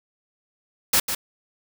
white noise with echo, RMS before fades -18 dBFS, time 0.93-1 s, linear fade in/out 5 ms, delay 150 ms, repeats 1, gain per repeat -8 dB, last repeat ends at 1.15 s, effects none

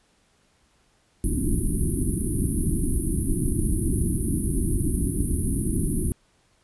pink band-stop noise, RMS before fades -23 dBFS, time 1.24-6.12 s, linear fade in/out 0 ms, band 370 to 9600 Hz, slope 96 dB/octave, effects pink hiss -64 dBFS RMS until 6.63 s + resampled to 24000 Hz

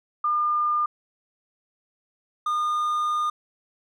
sine / triangle tone pair in turn, 1206 / 1217.2 Hz, D6 / D#6, +46 / -38 cents, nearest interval unison, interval 16 cents, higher second, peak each -20 dBFS, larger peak neither, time 0.24-0.86 / 2.46-3.3 s, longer second, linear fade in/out 5 ms, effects none

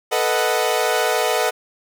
sawtooth chord, B dominant seventh, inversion third, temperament equal, 440 / 493.9 / 622.3 / 740 Hz, A4 / B4 / D#5 / F#5, 0 / 0 / 0 / 0 cents, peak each -19 dBFS, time 0.11-1.51 s, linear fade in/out 20 ms, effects none

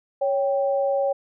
sine tone pair together, 555.1 / 785 Hz, C#5 / G5, +2 / +2 cents, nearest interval tritone, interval 600 cents, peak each -20 / -27 dBFS, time 0.21-1.13 s, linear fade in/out 10 ms, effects none

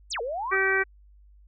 sine exponential two-way sweep, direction down then up, 9500 to 442.9 to 1307 Hz, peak -28 dBFS, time 0.1-0.56 s, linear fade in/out 20 ms, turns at 0.21 s
harmonic tone, 385.2 Hz, G4, 30 cents flat, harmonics 1 / 2 / 3 / 4 / 5 / 6, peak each -27 / -36 / -33 / -25 / -26 / -30 dBFS, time 0.51-0.84 s, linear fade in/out 20 ms
effects added 50 Hz sine -51 dBFS peak until 1.47 s

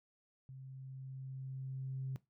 sine tone with level ramp, 132.5 Hz, C3, 22 cents sharp, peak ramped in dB -48 to -36 dBFS, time 0.49-2.16 s, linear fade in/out 0 ms, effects noise-tail reverb RT60 0.2 s tail -19 dB re dry + tanh soft clip ceiling -32 dBFS

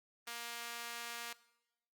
sawtooth tone with high-pass filter, 235.5 Hz, A#3, 18 cents sharp, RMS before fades -45 dBFS, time 0.27-1.33 s, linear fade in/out 5 ms, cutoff 1300 Hz, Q 0.61, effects noise-tail reverb RT60 0.9 s tail -19 dB re dry + Opus 32 kbps

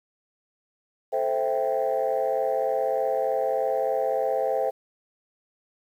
sine chord, A minor seventh, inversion none, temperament equal, 440 / 523.3 / 659.3 / 784 Hz, A4 / C5 / E5 / G5, 0 / 0 / 0 / 0 cents, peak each -29 / -25 / -27 / -28 dBFS, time 1.12-4.71 s, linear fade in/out 20 ms, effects tanh soft clip ceiling -15 dBFS + 9-bit

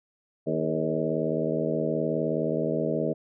harmonic tone with a mistuned harmonic, 79.1 Hz, D#2, 29 cents sharp, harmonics 2 / 3 / 4 / 5 / 6 / 7 / 8, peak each -32 / -32 / -32 / -32 / -32 / -32 / -32 dBFS, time 0.46-3.14 s, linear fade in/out 20 ms, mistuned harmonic 5, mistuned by +61 cents, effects none

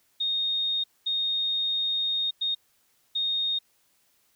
sine tone bursts at uneven times, 3700 Hz, A#7, 14 cents flat, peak -24 dBFS, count 4, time 0.2-0.84 / 1.06-2.31 / 2.41-2.55 / 3.15-3.59 s, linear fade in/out 10 ms, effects white hiss -67 dBFS RMS until 4.35 s

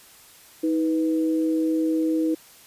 sine tone pair together, 317.7 / 493.2 Hz, D#4 / B4, +36 / -2 cents, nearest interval minor sixth, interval 762 cents, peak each -20 / -29 dBFS, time 0.63-2.35 s, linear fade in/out 10 ms, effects white hiss -50 dBFS RMS until 2.66 s + resampled to 32000 Hz

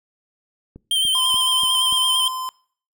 click train, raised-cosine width 3 ms, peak -26 dBFS, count 5, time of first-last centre 0.76-1.926 s, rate 3.43 Hz
square tone with vibrato, 3136 Hz, G7, in tune, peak -17 dBFS, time 0.91-2.28 s, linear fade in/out 2 ms, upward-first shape sine, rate 8.9 Hz, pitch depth 39 cents each way
square tone, 1029 Hz, C6, 29 cents flat, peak -26 dBFS, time 1.15-2.49 s, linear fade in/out 0 ms
effects noise-tail reverb RT60 0.5 s tail -22 dB re dry

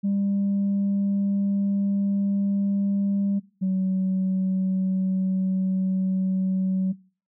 sine tone pair in turn, 199 / 188.48 Hz, G3 / F#3, +26 / +32 cents, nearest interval minor second, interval 94 cents, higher first, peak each -19 dBFS, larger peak neither, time 0.03-3.4 / 3.61-6.93 s, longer first, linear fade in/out 20 ms, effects noise-tail reverb RT60 0.4 s tail -22 dB re dry + tanh soft clip ceiling -18 dBFS

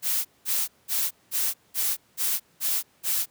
blue noise bursts, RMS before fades -25 dBFS, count 8, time 0.02-3.26 s, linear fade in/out 50 ms, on 230 ms, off 200 ms, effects pink hiss -62 dBFS RMS until 3.3 s + high-pass 100 Hz 12 dB/octave

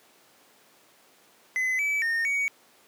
triangle tone with pitch steps, 2029 / 2298 / 1834 / 2247 Hz, B6 / D7 / A#6 / C#7, +46 / -38 / -29 / +23 cents, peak -22 dBFS, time 1.56-2.48 s, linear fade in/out 0 ms, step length 230 ms, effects pink hiss -58 dBFS RMS until 2.87 s + high-pass 300 Hz 12 dB/octave

